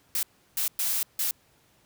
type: noise bursts at uneven times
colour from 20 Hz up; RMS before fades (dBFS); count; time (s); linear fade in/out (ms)
blue; -27; 4; 0.15-0.23 / 0.57-0.68 / 0.79-1.03 / 1.19-1.31; 2
effects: pink hiss -63 dBFS RMS until 1.85 s + high-pass 60 Hz 12 dB/octave